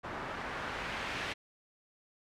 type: noise with low-pass filter sweep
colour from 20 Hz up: white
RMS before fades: -39 dBFS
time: 0.03-1.34 s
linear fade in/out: 20 ms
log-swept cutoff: 1200 to 2600 Hz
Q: 1.1
effects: none